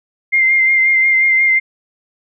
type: tone with vibrato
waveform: sine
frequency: 2100 Hz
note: C7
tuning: 6 cents sharp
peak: -9 dBFS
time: 0.32-1.6 s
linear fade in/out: 20 ms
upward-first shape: sine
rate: 5.6 Hz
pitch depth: 24 cents each way
effects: none